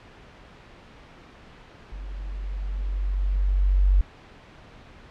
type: tone with level ramp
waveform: sine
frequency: 47.37 Hz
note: F#1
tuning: 41 cents sharp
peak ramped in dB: -33 to -14 dBFS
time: 1.92-4.01 s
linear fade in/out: 0 ms
effects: pink hiss -48 dBFS RMS until 5.1 s + low-pass 3000 Hz 12 dB/octave